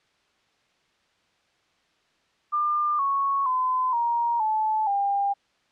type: tone with pitch steps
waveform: sine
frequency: 1199 / 1105.9 / 1019.9 / 940.7 / 867.6 / 800.2 Hz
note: D6 / C#6 / C6 / A#5 / A5 / G5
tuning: +36 / -4 / -45 / +15 / -25 / +35 cents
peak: -21 dBFS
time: 2.52-5.34 s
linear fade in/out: 20 ms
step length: 470 ms
effects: white hiss -66 dBFS RMS until 5.71 s + low-pass 4000 Hz 12 dB/octave